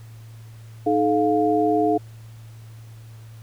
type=tone cluster; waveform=sine; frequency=308.9 / 429.2 / 704 Hz; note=D#4 / A4 / F5; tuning=-12 / -43 / +14 cents; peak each=-21 dBFS; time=0.86-1.98 s; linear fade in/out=10 ms; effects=added 112 Hz sine -39 dBFS peak until 3.42 s + pink hiss -54 dBFS RMS until 3.42 s